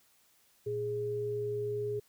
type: tone pair together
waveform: sine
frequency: 116.54 / 415.3 Hz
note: A#2 / G#4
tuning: 0 / 0 cents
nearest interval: octave + minor seventh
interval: 2200 cents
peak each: -40 / -32 dBFS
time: 0.66-2 s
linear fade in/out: 10 ms
effects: white hiss -67 dBFS RMS until 2.08 s